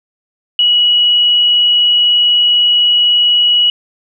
sine tone, 2921 Hz, F#7, 23 cents flat, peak -7 dBFS, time 0.59-3.7 s, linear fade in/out 2 ms, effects none

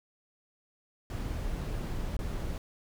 brown noise with dropouts, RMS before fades -34 dBFS, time 1.1-2.58 s, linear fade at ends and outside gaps 1 ms, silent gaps 2.167-2.19 s, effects none

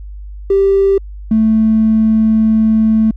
triangle tone pair in turn, 392 / 220 Hz, G4 / A3, 0 / 0 cents, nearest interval minor seventh, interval 1000 cents, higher first, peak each -4 dBFS, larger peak neither, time 0.5-0.98 / 1.31-3.11 s, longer second, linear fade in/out 5 ms, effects tanh soft clip ceiling -5 dBFS + added 50 Hz sine -26 dBFS peak until 3.16 s

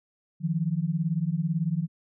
sine beating tone pair, 155.56 / 173.56 Hz, D#3 / F3, 0 / -10 cents, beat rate 18 Hz, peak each -27 dBFS, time 0.4-1.88 s, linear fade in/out 50 ms, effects none

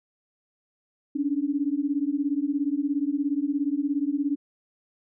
sine beating tone pair, 277.7 / 294.7 Hz, C#4 / D4, +3 / +6 cents, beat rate 17 Hz, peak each -26 dBFS, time 1.15-4.36 s, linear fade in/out 10 ms, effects none

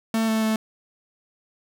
45% pulse tone with pitch steps, 223.8 / 220.7 / 219.2 Hz, A3 / A3 / A3, +30 / +5 / -6 cents, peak -20 dBFS, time 0.14-0.56 s, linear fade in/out 2 ms, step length 140 ms, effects none

